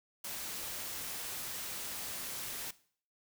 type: noise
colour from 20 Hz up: white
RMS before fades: -41 dBFS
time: 0.24-2.71 s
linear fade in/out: 5 ms
effects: noise-tail reverb RT60 0.5 s tail -18 dB re dry